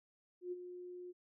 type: tone with ADSR envelope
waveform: sine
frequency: 358.2 Hz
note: F4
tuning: 44 cents sharp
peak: -37 dBFS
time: 0.41-1.13 s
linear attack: 110 ms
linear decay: 28 ms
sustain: -9 dB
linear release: 29 ms
effects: none